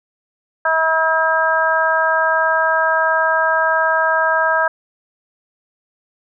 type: harmonic tone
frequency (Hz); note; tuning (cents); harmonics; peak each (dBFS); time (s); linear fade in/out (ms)
321.5; E4; -43; 2 / 3 / 4 / 5; -19 / -19 / -20 / -17; 0.65-4.68; 5
effects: none